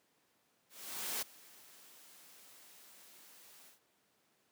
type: noise with ADSR envelope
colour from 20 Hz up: white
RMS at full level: -37 dBFS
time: 0.69-3.8 s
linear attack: 530 ms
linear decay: 11 ms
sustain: -22 dB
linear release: 130 ms
effects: pink hiss -74 dBFS RMS until 4.51 s + high-pass 200 Hz 12 dB/octave